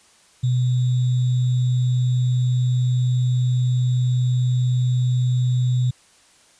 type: tone with sample-and-hold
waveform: sine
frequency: 125.1 Hz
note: B2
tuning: 23 cents sharp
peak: -16 dBFS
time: 0.43-5.91 s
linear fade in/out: 10 ms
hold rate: 3675 Hz
effects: white hiss -54 dBFS RMS until 6.59 s + resampled to 22050 Hz